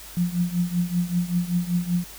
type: tone with tremolo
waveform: sine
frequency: 175.7 Hz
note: F3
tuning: 11 cents sharp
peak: -17 dBFS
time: 0.17-2.04 s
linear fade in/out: 0 ms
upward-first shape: triangle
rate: 5.2 Hz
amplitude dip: 90%
effects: added 50 Hz sine -47 dBFS peak until 2.18 s + white hiss -42 dBFS RMS until 2.18 s